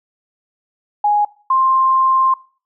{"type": "tone pair in turn", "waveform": "sine", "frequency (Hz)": [830, 1053], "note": ["G#5", "C6"], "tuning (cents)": [-1, 11], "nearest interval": "major third", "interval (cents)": 412, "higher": "second", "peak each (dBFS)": -11, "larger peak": "neither", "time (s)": [[1.04, 1.25], [1.5, 2.34]], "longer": "second", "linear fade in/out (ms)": 5, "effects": ["noise-tail reverb RT60 0.4 s tail -20 dB re dry"]}